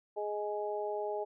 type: harmonic tone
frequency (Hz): 208.5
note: G#3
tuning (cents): +7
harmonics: 2 / 3 / 4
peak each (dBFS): -36 / -38 / -39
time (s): 0.16-1.25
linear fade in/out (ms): 20
effects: none